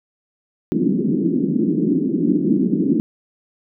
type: band-pass noise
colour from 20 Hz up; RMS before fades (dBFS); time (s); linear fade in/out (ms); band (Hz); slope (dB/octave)
white; -18; 0.72-3; 0; 170 to 340; 48
effects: none